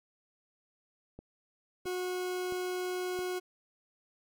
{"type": "click train", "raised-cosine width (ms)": 2, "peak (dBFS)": -33, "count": 4, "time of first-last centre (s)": [1.19, 3.19], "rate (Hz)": 1.5}
{"type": "tone", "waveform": "40% pulse", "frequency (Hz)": 364.2, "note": "F#4", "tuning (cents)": -27, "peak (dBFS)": -32, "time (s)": [1.85, 3.4], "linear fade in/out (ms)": 20}
{"effects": []}